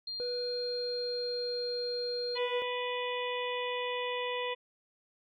sine tone, 4200 Hz, C8, 6 cents sharp, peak -36 dBFS, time 0.07-2.38 s, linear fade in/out 5 ms
triangle tone with pitch glide, 489.3 to 486.5 Hz, B4 to B4, -16 to -26 cents, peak -32 dBFS, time 0.2-2.62 s, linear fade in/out 0 ms, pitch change -10 cents, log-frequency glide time 0.57-1.69 s
harmonic tone, 493.9 Hz, B4, in tune, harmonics 1 / 2 / 4 / 5 / 6 / 7, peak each -35 / -38 / -41 / -42 / -43 / -43 dBFS, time 2.35-4.55 s, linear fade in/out 20 ms
effects none

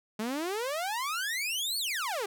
sawtooth exponential two-way sweep, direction up then down, 207.7 to 4552 to 377.9 Hz, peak -27 dBFS, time 0.19-2.26 s, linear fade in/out 5 ms, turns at 1.78 s, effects none

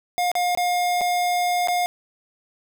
square tone with dropouts, 712 Hz, F5, 33 cents sharp, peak -20 dBFS, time 0.18-1.86 s, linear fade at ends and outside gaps 0 ms, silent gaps 0.316-0.353 / 0.55-0.574 / 1.01-1.015 / 1.674-1.684 s, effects none

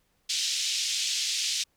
white band-pass noise, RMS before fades -29 dBFS, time 0.29-1.64 s, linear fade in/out 10 ms, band 2800 to 6400 Hz, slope 24 dB/octave, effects pink hiss -71 dBFS RMS until 1.76 s

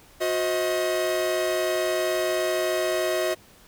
45% pulse tone cluster, 363.2 / 523 / 633 Hz, F#4 / C5 / D#5, -32 / -1 / +30 cents, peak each -27 / -32 / -25 dBFS, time 0.2-3.35 s, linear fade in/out 20 ms, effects pink hiss -53 dBFS RMS until 3.67 s

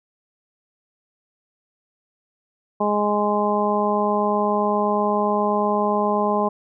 harmonic tone, 207.7 Hz, G#3, in tune, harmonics 1 / 2 / 3 / 4 / 5, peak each -24 / -24 / -24 / -24 / -24 dBFS, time 2.8-6.49 s, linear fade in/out 10 ms, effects none

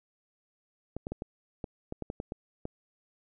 clicks, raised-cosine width 2 ms, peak -22 dBFS, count 11, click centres 0.966 / 1.069 / 1.12 / 1.221 / 1.642 / 1.924 / 2.023 / 2.101 / 2.201 / 2.321 / 2.654 s, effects none

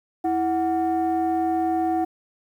sine tone pair together, 328 / 740 Hz, E4 / F#5, -9 / 0 cents, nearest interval octave + major second, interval 1409 cents, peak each -21 dBFS, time 0.24-2.05 s, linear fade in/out 10 ms, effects tanh soft clip ceiling -16 dBFS + 9-bit

